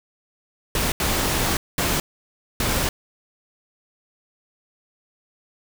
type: noise bursts at uneven times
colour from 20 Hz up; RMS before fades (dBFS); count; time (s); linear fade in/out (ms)
pink; -22; 4; 0.75-0.92 / 1-1.57 / 1.78-2 / 2.6-2.89; 2
effects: none